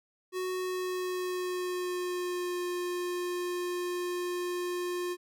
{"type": "tone with pitch glide", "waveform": "square", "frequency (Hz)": [369.2, 355.6], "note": ["F#4", "F4"], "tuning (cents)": [-4, 31], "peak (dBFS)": -32, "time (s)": [0.32, 5.17], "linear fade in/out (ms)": 50, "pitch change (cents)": -65, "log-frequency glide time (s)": [0.53, 2.62], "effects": []}